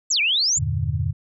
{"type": "exponential two-way sweep", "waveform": "sine", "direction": "down then up", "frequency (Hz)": [7980, 2272, 7480], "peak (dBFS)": -17, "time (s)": [0.1, 0.59], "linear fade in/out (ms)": 10, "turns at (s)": 0.21}
{"type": "chord", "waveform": "sine", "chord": "E half-diminished seventh", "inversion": "none", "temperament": "equal", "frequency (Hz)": [82.41, 98, 116.54, 146.83], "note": ["E2", "G2", "Bb2", "D3"], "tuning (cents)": [0, 0, 0, 0], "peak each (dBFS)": -26, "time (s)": [0.57, 1.13], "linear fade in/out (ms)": 20}
{"effects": []}